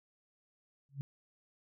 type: tone with exponential growth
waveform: sine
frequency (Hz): 138.59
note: C#3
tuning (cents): 0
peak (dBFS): -32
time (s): 0.89-1.01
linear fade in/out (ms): 0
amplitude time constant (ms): 25
effects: none